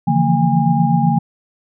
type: tone cluster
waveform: sine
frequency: 142.9 / 164.6 / 172.6 / 228.6 / 814 Hz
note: D3 / E3 / F3 / A#3 / G#5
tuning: -47 / -2 / -20 / -34 / -35 cents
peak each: -18 dBFS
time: 0.07-1.19 s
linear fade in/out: 10 ms
effects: none